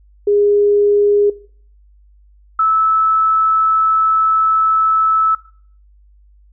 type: tone pair in turn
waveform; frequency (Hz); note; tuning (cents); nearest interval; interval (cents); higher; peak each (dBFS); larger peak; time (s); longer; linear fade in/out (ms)
sine; 410.2 / 1306.8; G#4 / E6; -21 / -15; octave + minor sixth; 2006; second; -10; neither; 0.27-1.3 / 2.59-5.35; second; 5
effects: noise-tail reverb RT60 0.5 s tail -19 dB re dry + added 50 Hz sine -45 dBFS peak until 6.52 s